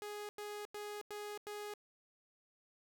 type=tone bursts; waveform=sawtooth; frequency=415.7 Hz; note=G#4; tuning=2 cents sharp; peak=-39 dBFS; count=5; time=0.02-1.738 s; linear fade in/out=0 ms; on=270 ms; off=92 ms; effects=none

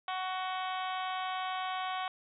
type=harmonic tone with a mistuned harmonic; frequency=372.4 Hz; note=F#4; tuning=11 cents sharp; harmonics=2 / 3 / 4 / 5 / 6 / 7 / 8 / 9 / 10; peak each=-36 / -38 / -44 / -48 / -46 / -50 / -47 / -47 / -50 dBFS; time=0.08-2.08 s; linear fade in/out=2 ms; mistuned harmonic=8; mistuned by=+44 cents; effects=none

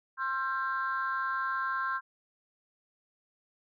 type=tone cluster; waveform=sine; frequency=1059 / 1357 / 1581 Hz; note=C6 / E6 / G6; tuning=+21 / +50 / +14 cents; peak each=-32 / -34 / -33 dBFS; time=0.17-2.01 s; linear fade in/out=50 ms; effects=tanh soft clip ceiling -22 dBFS

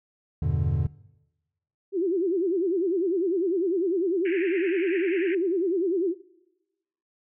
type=chord; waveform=triangle; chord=E minor seventh; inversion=none; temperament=equal with one note detuned; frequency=82.41 / 98 / 121.7 / 146.83 Hz; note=E2 / G2 / B2 / D3; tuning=0 / 0 / -25 / 0 cents; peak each=-25 / -27 / -27 / -25 dBFS; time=0.42-0.87 s; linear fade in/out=5 ms
type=tone with vibrato; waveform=sine; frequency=361 Hz; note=F#4; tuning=43 cents flat; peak=-22 dBFS; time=1.92-6.15 s; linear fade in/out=50 ms; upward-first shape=sine; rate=10 Hz; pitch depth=180 cents each way
type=band-pass noise; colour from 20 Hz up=pink; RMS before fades=-36 dBFS; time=4.25-5.35 s; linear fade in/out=5 ms; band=1600 to 2700 Hz; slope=96 dB/octave
effects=noise-tail reverb RT60 1.0 s tail -21 dB re dry

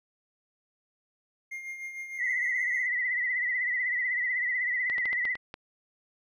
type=tone with tremolo; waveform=triangle; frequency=2120 Hz; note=C7; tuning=22 cents sharp; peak=-32 dBFS; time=1.51-2.87 s; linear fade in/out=10 ms; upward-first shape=triangle; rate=6.6 Hz; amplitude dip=60%
type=tone with vibrato; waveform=sine; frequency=1980 Hz; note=B6; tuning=4 cents sharp; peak=-26 dBFS; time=2.17-5.37 s; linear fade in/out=50 ms; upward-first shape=triangle; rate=16 Hz; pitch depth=82 cents each way
type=clicks; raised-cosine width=0.3 ms; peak=-23 dBFS; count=7; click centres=4.899 / 4.982 / 5.056 / 5.13 / 5.253 / 5.354 / 5.541 s
effects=none

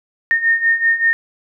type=beating tone pair; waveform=sine; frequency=1829 / 1834.2 Hz; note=A#6 / A#6; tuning=-33 / -29 cents; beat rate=5.2 Hz; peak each=-18 / -14 dBFS; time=0.31-1.13 s; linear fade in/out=0 ms; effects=none

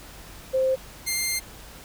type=tone pair in turn; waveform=sine / 10% pulse; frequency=524 / 2103 Hz; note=C5 / C7; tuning=+2 / +8 cents; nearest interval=2 octaves; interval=2406 cents; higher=second; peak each=-19 / -15 dBFS; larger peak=second; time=0.53-0.76 / 1.06-1.4 s; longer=second; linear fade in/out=20 ms; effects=added 50 Hz sine -49 dBFS peak until 1.84 s + pink hiss -45 dBFS RMS until 1.84 s

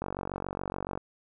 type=click train; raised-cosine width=1 ms; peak=-19 dBFS; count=46; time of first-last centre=0.02-0.975 s; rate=47.1 Hz; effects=none

